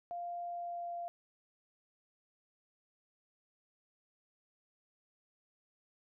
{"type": "tone with pitch glide", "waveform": "sine", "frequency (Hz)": [697, 692.2], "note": ["F5", "F5"], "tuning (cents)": [-4, -16], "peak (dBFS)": -38, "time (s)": [0.11, 1.08], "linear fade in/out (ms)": 0, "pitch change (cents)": -12, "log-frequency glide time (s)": [0.45, 0.96], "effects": []}